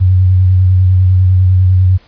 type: tone with vibrato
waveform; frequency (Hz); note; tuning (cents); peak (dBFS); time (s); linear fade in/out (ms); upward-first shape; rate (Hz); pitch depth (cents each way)
sine; 92.5; F#2; 0; -5; 0-1.98; 20; sine; 10; 28
effects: pink hiss -46 dBFS RMS until 2.07 s + resampled to 11025 Hz